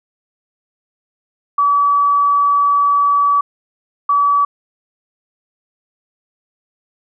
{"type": "tone bursts at uneven times", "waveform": "sine", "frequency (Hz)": 1145, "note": "D6", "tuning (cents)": -44, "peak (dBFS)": -10, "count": 2, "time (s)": [[1.58, 3.41], [4.09, 4.45]], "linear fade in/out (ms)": 5, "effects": []}